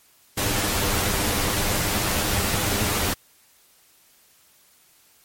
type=noise with comb filter; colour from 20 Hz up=pink; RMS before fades=-23 dBFS; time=0.37-3.14 s; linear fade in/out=10 ms; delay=10 ms; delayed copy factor=+0.55; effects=white hiss -57 dBFS RMS until 5.24 s + MP3 64 kbps